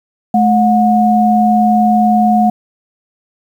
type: tone pair together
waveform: sine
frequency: 215.5 / 724.9 Hz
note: A3 / F#5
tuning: -36 / -36 cents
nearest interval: octave + major sixth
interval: 2100 cents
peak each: -10 dBFS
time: 0.34-2.5 s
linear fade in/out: 5 ms
effects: 7-bit